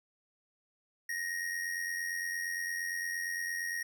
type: tone with amplitude modulation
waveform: square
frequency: 1873 Hz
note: A#6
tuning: 8 cents sharp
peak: -32 dBFS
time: 1.09-3.83 s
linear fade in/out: 5 ms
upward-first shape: sine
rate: 88.7 Hz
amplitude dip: 55%
effects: none